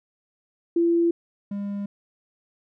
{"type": "tone pair in turn", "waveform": ["sine", "triangle"], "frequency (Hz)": [339.1, 201.6], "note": ["E4", "G3"], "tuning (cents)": [49, 49], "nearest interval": "major sixth", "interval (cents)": 900, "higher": "first", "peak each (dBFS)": [-17, -25], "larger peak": "first", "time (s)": [[0.76, 1.11], [1.51, 1.86]], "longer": "neither", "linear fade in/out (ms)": 5, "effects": []}